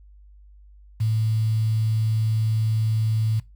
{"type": "tone with quantisation", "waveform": "sine", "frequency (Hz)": 110, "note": "A2", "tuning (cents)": 0, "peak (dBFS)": -19, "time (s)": [1, 3.4], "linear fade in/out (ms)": 10, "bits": 7, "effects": ["noise-tail reverb RT60 0.2 s tail -20 dB re dry", "added 50 Hz sine -46 dBFS peak until 3.55 s"]}